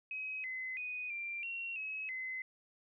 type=tone with pitch steps; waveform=sine; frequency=2539 / 2040 / 2488 / 2369 / 2737 / 2564 / 2045 Hz; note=D#7 / C7 / D#7 / D7 / F7 / E7 / C7; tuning=+34 / -44 / -1 / +14 / -36 / -49 / -40 cents; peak=-38 dBFS; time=0.11-2.42 s; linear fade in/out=2 ms; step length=330 ms; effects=none